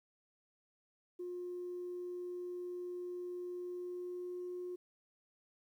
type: tone with pitch glide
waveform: sine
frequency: 356.6 to 358.9 Hz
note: F4 to F4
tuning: +36 to +47 cents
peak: -39 dBFS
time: 1.19-4.76 s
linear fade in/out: 10 ms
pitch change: +11 cents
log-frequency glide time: 3.53-4.61 s
effects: tanh soft clip ceiling -36 dBFS + 12-bit